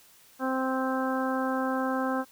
harmonic tone, 261.6 Hz, C4, in tune, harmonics 1 / 2 / 3 / 4 / 5 / 6, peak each -29 / -32 / -34 / -35 / -36 / -37 dBFS, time 0.39-2.25 s, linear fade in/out 50 ms, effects white hiss -57 dBFS RMS until 2.31 s

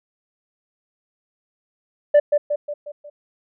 sine tone with echo, 587.3 Hz, D5, in tune, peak -6 dBFS, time 2.14-2.2 s, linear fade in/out 10 ms, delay 180 ms, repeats 5, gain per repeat -6 dB, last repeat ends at 3.1 s, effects tanh soft clip ceiling -8 dBFS

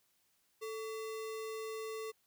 sine tone with sample-and-hold, 440 Hz, A4, in tune, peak -39 dBFS, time 0.61-2.12 s, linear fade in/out 20 ms, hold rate 1575 Hz, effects white hiss -75 dBFS RMS until 2.26 s

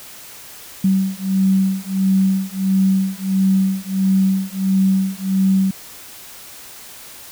sine beating tone pair, 190.7 / 192.2 Hz, G3 / G3, -47 / -34 cents, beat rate 1.5 Hz, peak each -17 dBFS, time 0.84-5.71 s, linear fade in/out 5 ms, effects white hiss -38 dBFS RMS until 7.31 s

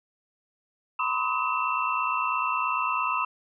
sine tone cluster, 964 / 1024 / 1133 / 1270 / 2686 Hz, B5 / C6 / C#6 / D#6 / E7, -42 / -38 / +37 / +35 / +32 cents, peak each -34 / -28 / -34 / -29 / -31 dBFS, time 0.99-3.25 s, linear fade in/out 5 ms, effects none

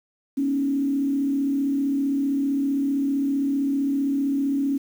sine tone with frequency modulation, 276.9 Hz, C#4, 2 cents flat, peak -20 dBFS, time 0.37-4.78 s, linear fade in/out 10 ms, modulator 35.4 Hz, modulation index 0.54, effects 8-bit

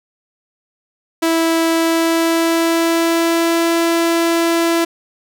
sawtooth tone with pitch glide, 328.7 to 334.8 Hz, E4 to E4, -5 to +27 cents, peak -9 dBFS, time 1.22-4.85 s, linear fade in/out 10 ms, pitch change +32 cents, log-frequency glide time 1.67-3.76 s, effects none

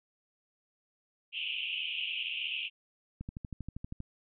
white band-pass noise, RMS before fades -36 dBFS, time 1.32-2.7 s, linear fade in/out 50 ms, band 2500 to 3100 Hz, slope 96 dB/octave
click train, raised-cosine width 5 ms, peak -27 dBFS, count 11, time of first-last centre 3.21-4.004 s, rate 12.6 Hz
effects none

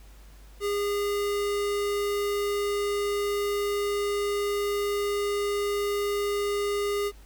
square tone, 407.8 Hz, G#4, 32 cents flat, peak -26 dBFS, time 0.6-7.12 s, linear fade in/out 50 ms, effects added 50 Hz sine -47 dBFS peak until 7.25 s + pink hiss -57 dBFS RMS until 7.25 s

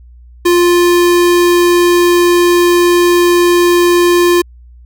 square tone, 350.1 Hz, F4, 4 cents sharp, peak -7 dBFS, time 0.45-4.42 s, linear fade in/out 10 ms, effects added 60 Hz sine -35 dBFS peak until 4.85 s

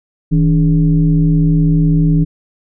sine tone with frequency modulation, 160 Hz, D#3, 49 cents sharp, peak -8 dBFS, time 0.31-2.25 s, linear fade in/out 20 ms, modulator 128 Hz, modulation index 0.78, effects none

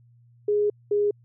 sine tone pair in turn, 415.3 / 412.2 Hz, G#4 / G#4, 0 / -13 cents, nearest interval unison, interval 13 cents, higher first, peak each -19 dBFS, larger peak neither, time 0.48-0.7 / 0.91-1.11 s, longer first, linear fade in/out 5 ms, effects added 119 Hz sine -53 dBFS peak until 1.24 s

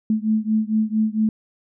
sine beating tone pair, 215.6 / 220 Hz, A3 / A3, -35 / 0 cents, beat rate 4.4 Hz, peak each -20 / -21 dBFS, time 0.1-1.29 s, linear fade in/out 2 ms, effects none

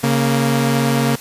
sawtooth tone pair together, 137.73 / 232.7 Hz, C#3 / A#3, -11 / -3 cents, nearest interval major sixth, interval 908 cents, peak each -13 dBFS, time 0.03-1.16 s, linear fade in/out 10 ms, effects white hiss -35 dBFS RMS until 1.2 s + resampled to 32000 Hz

